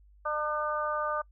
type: harmonic tone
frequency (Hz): 301.4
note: D4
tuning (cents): +45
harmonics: 2 / 3 / 4 / 5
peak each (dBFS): -33 / -37 / -31 / -38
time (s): 0.25-1.22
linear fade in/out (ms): 10
effects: noise-tail reverb RT60 0.1 s tail -25 dB re dry + added 50 Hz sine -55 dBFS peak until 1.31 s